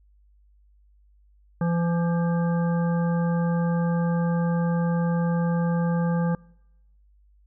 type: harmonic tone with a mistuned harmonic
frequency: 170 Hz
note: F3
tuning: 46 cents flat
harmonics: 1 / 3 / 5 / 7 / 9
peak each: -21 / -31 / -35 / -38 / -40 dBFS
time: 1.61-6.35 s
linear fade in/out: 2 ms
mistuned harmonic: 9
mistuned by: +61 cents
effects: noise-tail reverb RT60 0.9 s tail -26 dB re dry + added 50 Hz sine -55 dBFS peak until 7.46 s